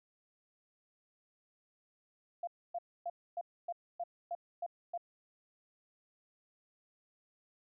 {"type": "tone bursts", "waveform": "sine", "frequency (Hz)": 692, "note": "F5", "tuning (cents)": -16, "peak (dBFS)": -35, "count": 9, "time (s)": [2.43, 4.977], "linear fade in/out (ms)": 5, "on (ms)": 43, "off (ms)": 270, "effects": []}